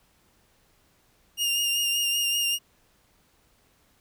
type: tone with vibrato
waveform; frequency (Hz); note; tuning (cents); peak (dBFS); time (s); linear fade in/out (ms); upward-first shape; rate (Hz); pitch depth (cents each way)
sawtooth; 2820; F7; +16; -20; 1.37-2.59; 50; sine; 5.2; 24
effects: pink hiss -64 dBFS RMS until 4 s